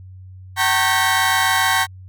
30% pulse tone cluster, 763 / 908 / 1097 / 1573 / 1937 Hz, G5 / A#5 / C#6 / G6 / B6, -47 / -46 / -18 / +6 / -34 cents, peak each -19 dBFS, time 0.56-1.87 s, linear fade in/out 50 ms, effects added 93 Hz sine -36 dBFS peak until 2.08 s

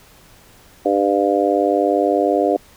harmonic tone, 100 Hz, G2, 35 cents sharp, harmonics 3 / 4 / 5 / 6 / 7, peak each -20 / -20 / -20 / -20 / -20 dBFS, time 0.85-2.57 s, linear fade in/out 10 ms, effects pink hiss -48 dBFS RMS until 2.76 s

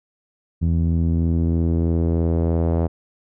sawtooth tone with low-pass filter sweep, 83.1 Hz, E2, 15 cents sharp, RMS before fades -19 dBFS, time 0.61-2.88 s, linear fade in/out 20 ms, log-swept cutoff 180 to 640 Hz, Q 1.5, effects none

